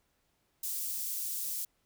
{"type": "high-pass noise", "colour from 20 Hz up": "white", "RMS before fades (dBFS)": -36, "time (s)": [0.63, 1.65], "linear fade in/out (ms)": 5, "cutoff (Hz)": 7100, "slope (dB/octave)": 12, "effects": ["pink hiss -75 dBFS RMS until 1.85 s"]}